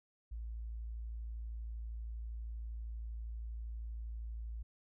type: tone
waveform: sine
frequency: 56.3 Hz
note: A1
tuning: 40 cents sharp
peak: -40 dBFS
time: 0.31-4.63 s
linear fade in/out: 10 ms
effects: none